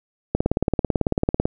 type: click train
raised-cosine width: 2 ms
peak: -5 dBFS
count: 21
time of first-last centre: 0.35-1.455 s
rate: 18.1 Hz
effects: none

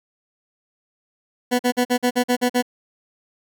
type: tone bursts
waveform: 20% pulse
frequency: 246.9 Hz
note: B3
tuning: in tune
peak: -11 dBFS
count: 9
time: 1.51-2.625 s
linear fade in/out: 20 ms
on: 83 ms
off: 46 ms
effects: none

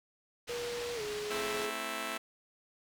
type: low-pass noise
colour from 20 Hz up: white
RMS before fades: -43 dBFS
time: 0.47-1.67 s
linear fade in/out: 20 ms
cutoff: 4600 Hz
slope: 12 dB/octave
type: tone with pitch glide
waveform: sine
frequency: 479.2 to 419.6 Hz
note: A#4 to G#4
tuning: +48 to +18 cents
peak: -36 dBFS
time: 0.49-1.7 s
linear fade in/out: 5 ms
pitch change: -230 cents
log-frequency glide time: 0.95-1.02 s
type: chord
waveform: 5% pulse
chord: A minor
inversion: none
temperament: just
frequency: 220 / 264 / 330 Hz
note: A3 / C4 / E4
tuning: 0 / +16 / +2 cents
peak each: -30 dBFS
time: 1.3-2.18 s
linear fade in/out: 10 ms
effects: none

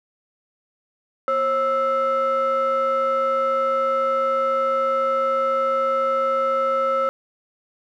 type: ring-modulated tone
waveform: triangle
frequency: 390 Hz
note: G4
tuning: 9 cents flat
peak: -13 dBFS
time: 1.28-7.09 s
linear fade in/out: 0 ms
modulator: 927 Hz
effects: none

